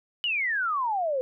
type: exponential sweep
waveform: sine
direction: down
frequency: 3000 to 499.5 Hz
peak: -24 dBFS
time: 0.24-1.21 s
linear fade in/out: 0 ms
effects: none